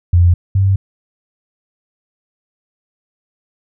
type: tone pair in turn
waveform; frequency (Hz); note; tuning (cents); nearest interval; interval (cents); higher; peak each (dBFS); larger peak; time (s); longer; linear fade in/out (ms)
sine; 87.31 / 96.9; F2 / G2; 0 / -20; major second; 180; second; -6 / -9; first; 0.13-0.34 / 0.55-0.76; neither; 5
effects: none